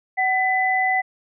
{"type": "tone pair together", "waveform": "sine", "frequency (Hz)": [754, 2002], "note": ["F#5", "B6"], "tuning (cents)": [32, 23], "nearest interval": "octave + perfect fourth", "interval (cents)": 1691, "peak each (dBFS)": -20, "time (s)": [0.17, 1.02], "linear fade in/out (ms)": 20, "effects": []}